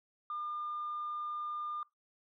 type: tone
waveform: sine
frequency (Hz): 1205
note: D6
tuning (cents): +44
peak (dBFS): -35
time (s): 0.3-1.83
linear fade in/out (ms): 2
effects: noise-tail reverb RT60 0.2 s tail -23 dB re dry + tanh soft clip ceiling -32 dBFS